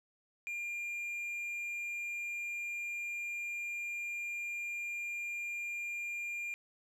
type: tone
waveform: triangle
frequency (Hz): 2400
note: D7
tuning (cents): +37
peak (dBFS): -35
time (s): 0.47-6.54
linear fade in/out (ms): 0
effects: none